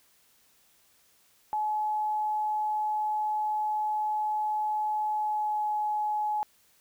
sine tone with pitch glide, 852 to 846.1 Hz, G#5 to G#5, +44 to +32 cents, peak -26 dBFS, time 1.53-6.43 s, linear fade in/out 0 ms, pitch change -12 cents, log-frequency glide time 5.08-5.69 s, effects white hiss -64 dBFS RMS until 6.8 s

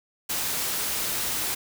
white noise, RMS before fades -28 dBFS, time 0.29-1.55 s, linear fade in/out 10 ms, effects none

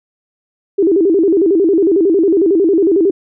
sine tone with vibrato, 360.3 Hz, F#4, 46 cents flat, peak -8 dBFS, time 0.78-3.11 s, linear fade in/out 10 ms, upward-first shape square, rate 11 Hz, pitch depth 170 cents each way, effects none

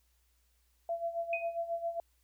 sine tone with tremolo, 676 Hz, E5, 43 cents sharp, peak -30 dBFS, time 0.89-2 s, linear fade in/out 2 ms, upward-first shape sine, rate 7.4 Hz, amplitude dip 75%
sine tone with exponential decay, 2500 Hz, D#7, 8 cents sharp, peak -30 dBFS, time 1.33-1.57 s, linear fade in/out 2 ms, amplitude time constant 52 ms
effects added 60 Hz sine -70 dBFS peak until 2.23 s + white hiss -75 dBFS RMS until 2.23 s

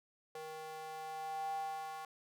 square tone with high-pass filter sweep, 157.3 Hz, D#3, 19 cents sharp, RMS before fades -43 dBFS, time 0.35-2.05 s, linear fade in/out 2 ms, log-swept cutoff 580 to 900 Hz, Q 9.2, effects none

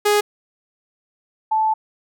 sawtooth / sine tone pair in turn, 415.3 / 873.7 Hz, G#4 / A5, 0 / -12 cents, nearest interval octave + minor second, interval 1288 cents, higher second, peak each -10 / -15 dBFS, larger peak first, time 0.05-0.21 / 1.51-1.74 s, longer second, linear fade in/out 10 ms, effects none

